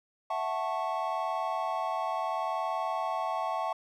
triangle chord, F# minor seventh, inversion third, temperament equal with one note detuned, 659.3 / 740 / 880 / 1103 Hz, E5 / F#5 / A5 / C#6, 0 / 0 / 0 / -9 cents, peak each -33 dBFS, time 0.3-3.73 s, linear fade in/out 5 ms, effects none

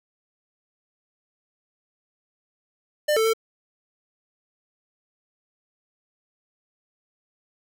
square tone with pitch steps, 599 / 442.8 / 447.8 Hz, D5 / A4 / A4, +34 / +11 / +30 cents, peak -19 dBFS, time 3.08-3.335 s, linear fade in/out 10 ms, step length 85 ms, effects none

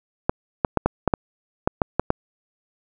clicks, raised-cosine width 1 ms, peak -3 dBFS, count 10, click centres 0.295 / 0.648 / 0.773 / 0.86 / 1.077 / 1.138 / 1.675 / 1.818 / 1.996 / 2.104 s, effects none

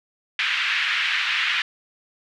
white band-pass noise, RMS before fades -23 dBFS, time 0.39-1.62 s, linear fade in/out 2 ms, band 1500 to 3000 Hz, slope 24 dB/octave, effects none

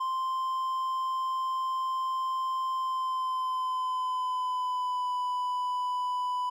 triangle tone with pitch glide, 1044 to 994.6 Hz, C6 to B5, -4 to +12 cents, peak -26 dBFS, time 0-6.5 s, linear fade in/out 10 ms, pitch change -84 cents, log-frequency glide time 2.74-5.12 s, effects none

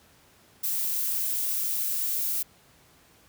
violet noise, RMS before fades -28 dBFS, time 0.63-2.43 s, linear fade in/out 10 ms, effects pink hiss -58 dBFS RMS until 3.28 s + high-pass 60 Hz 12 dB/octave

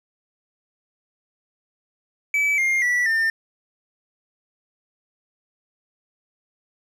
triangle tone with pitch steps, 2298 / 2119 / 1954.8 / 1803 Hz, D7 / C7 / B6 / A6, -38 / +21 / -18 / +42 cents, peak -16 dBFS, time 2.34-3.3 s, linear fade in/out 2 ms, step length 240 ms, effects none

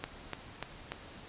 click train, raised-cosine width 0.3 ms, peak -19 dBFS, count 4, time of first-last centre 0.04-0.92 s, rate 3.41 Hz, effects pink hiss -50 dBFS RMS until 1.28 s + resampled to 8000 Hz

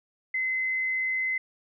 sine tone, 2049 Hz, C7, 37 cents flat, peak -25 dBFS, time 0.34-1.38 s, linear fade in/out 5 ms, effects none

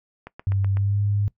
click train, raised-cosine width 0.5 ms, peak -22 dBFS, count 5, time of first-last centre 0.27-0.771 s, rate 7.99 Hz
sine tone with pitch glide, 98 to 101.98 Hz, G2 to G#2, 0 to -31 cents, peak -19 dBFS, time 0.47-1.28 s, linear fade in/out 0 ms, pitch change +69 cents, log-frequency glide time 0.72-1.01 s
effects noise-tail reverb RT60 0.1 s tail -20 dB re dry

